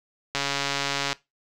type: click train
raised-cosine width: 0.2 ms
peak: -8 dBFS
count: 110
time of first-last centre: 0.35-1.129 s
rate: 140 Hz
effects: noise-tail reverb RT60 0.2 s tail -19 dB re dry